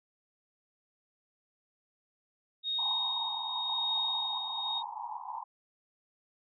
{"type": "tone with tremolo", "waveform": "sine", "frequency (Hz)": 3729, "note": "A#7", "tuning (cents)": 0, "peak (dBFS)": -28, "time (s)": [2.63, 4.83], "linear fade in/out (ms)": 50, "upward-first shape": "triangle", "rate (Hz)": 0.94, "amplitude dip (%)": 60}
{"type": "band-pass noise", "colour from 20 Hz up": "pink", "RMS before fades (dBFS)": -40, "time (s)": [2.78, 5.44], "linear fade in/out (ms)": 10, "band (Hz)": [830, 1000], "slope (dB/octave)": 96}
{"effects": []}